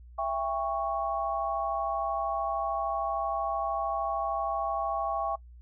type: chord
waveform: sine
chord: C# diminished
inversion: first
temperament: just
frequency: 665.2 / 798.3 / 1108.7 Hz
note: E5 / G5 / C#6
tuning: +16 / +31 / 0 cents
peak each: -32 dBFS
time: 0.18-5.36 s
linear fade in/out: 10 ms
effects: noise-tail reverb RT60 0.1 s tail -25 dB re dry + added 60 Hz sine -47 dBFS peak until 5.61 s

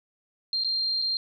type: tone with dropouts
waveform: sine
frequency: 4186 Hz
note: C8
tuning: in tune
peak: -24 dBFS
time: 0.53-1.17 s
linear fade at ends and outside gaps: 1 ms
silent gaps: 0.637-0.646 / 1.018-1.022 s
effects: none

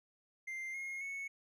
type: tone with pitch steps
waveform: triangle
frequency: 2093 / 2149 / 2207 Hz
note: C7 / C7 / C#7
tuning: 0 / +46 / -8 cents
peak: -38 dBFS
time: 0.47-1.28 s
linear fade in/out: 10 ms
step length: 270 ms
effects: none

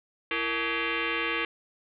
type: tone with frequency modulation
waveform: sine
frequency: 335.2 Hz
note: E4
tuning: 29 cents sharp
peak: -26 dBFS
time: 0.31-1.45 s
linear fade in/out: 2 ms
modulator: 400 Hz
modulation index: 6.9
effects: none

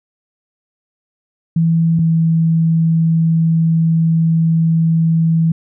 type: tone pair in turn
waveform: sine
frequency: 164.81 / 163.39 Hz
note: E3 / E3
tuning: 0 / -15 cents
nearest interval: unison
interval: 15 cents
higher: first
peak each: -10 dBFS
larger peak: neither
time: 1.56-1.99 / 1.99-5.52 s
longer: second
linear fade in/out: 5 ms
effects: none

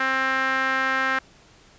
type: tone with band-pass filter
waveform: sawtooth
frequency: 264.4 Hz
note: C4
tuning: 18 cents sharp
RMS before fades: -23 dBFS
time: 0-1.19 s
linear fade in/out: 5 ms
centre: 1600 Hz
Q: 3.2
effects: pink hiss -53 dBFS RMS until 1.78 s + resampled to 16000 Hz

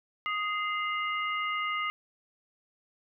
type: tone cluster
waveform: sine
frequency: 1245 / 2078 / 2843 Hz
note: D#6 / C7 / F7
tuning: +1 / -12 / +30 cents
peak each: -31 / -33 / -38 dBFS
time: 0.26-1.9 s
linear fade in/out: 0 ms
effects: none

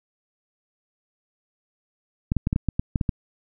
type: clicks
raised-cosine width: 5 ms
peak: -9 dBFS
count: 10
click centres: 2.319 / 2.367 / 2.471 / 2.529 / 2.561 / 2.687 / 2.795 / 2.958 / 3.012 / 3.092 s
effects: none

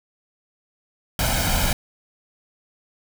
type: noise with comb filter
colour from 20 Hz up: pink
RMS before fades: -21 dBFS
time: 1.19-1.73 s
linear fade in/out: 2 ms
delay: 1.3 ms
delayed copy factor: +0.7
effects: none

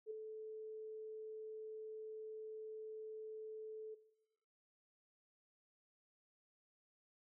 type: tone with ADSR envelope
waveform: sine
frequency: 435.6 Hz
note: A4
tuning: 17 cents flat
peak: -40 dBFS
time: 0.06-3.95 s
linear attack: 47 ms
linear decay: 8 ms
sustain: -6 dB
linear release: 13 ms
effects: noise-tail reverb RT60 1.0 s tail -17 dB re dry

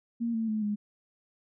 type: tone with pitch steps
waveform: sine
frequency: 233.1 / 224.4 / 216 / 207.9 Hz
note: A#3 / A3 / A3 / G#3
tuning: 0 / +34 / -32 / +2 cents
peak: -27 dBFS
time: 0.2-0.76 s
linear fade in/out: 20 ms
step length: 140 ms
effects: none

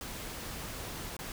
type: noise with dropouts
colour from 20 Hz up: pink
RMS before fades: -41 dBFS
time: 0.01-1.32 s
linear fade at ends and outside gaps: 1 ms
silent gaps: 1.167-1.19 s
effects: none

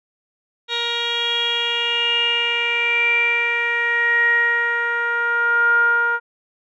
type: tone with low-pass filter sweep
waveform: 10% pulse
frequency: 471.5 Hz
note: A#4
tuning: 20 cents sharp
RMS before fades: -19 dBFS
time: 0.68-6.2 s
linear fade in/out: 50 ms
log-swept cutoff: 3800 to 1300 Hz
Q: 9.6
effects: none

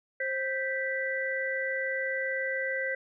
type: tone cluster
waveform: sine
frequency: 529 / 1566 / 1972 Hz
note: C5 / G6 / B6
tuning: +19 / -2 / -3 cents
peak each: -33 / -34 / -32 dBFS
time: 0.2-2.95 s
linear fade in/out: 5 ms
effects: none

